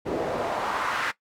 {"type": "noise with band-pass filter sweep", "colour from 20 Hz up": "pink", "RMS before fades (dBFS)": -28, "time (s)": [0.05, 1.12], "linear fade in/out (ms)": 20, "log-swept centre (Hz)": [390, 1700], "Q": 1.9, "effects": ["noise-tail reverb RT60 0.1 s tail -17 dB re dry"]}